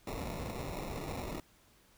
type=noise with sample-and-hold; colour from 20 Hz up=pink; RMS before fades=-40 dBFS; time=0.07-1.4 s; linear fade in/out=2 ms; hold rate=1575 Hz; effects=pink hiss -65 dBFS RMS until 1.97 s